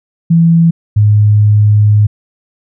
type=tone pair in turn; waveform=sine; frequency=166.7 / 105.01 Hz; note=E3 / G#2; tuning=+20 / +20 cents; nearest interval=minor sixth; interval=800 cents; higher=first; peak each=-4 dBFS; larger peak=neither; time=0.3-0.71 / 0.96-2.07 s; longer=second; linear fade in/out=10 ms; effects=none